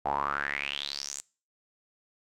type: tone with band-pass filter sweep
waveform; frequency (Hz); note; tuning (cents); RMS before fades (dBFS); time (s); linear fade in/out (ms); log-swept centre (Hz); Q
sawtooth; 70.9; C#2; +40; -33; 0.05-1.21; 10; 760 to 7700; 7.3
effects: noise-tail reverb RT60 0.4 s tail -25 dB re dry